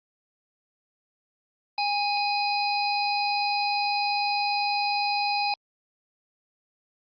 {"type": "harmonic tone with a mistuned harmonic", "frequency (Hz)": 819, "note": "G#5", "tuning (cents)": -24, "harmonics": [1, 3, 5, 6], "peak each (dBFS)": [-25, -30, -32, -33], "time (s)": [1.78, 5.54], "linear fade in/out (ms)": 2, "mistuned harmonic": 3, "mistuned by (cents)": 27, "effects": ["Opus 24 kbps"]}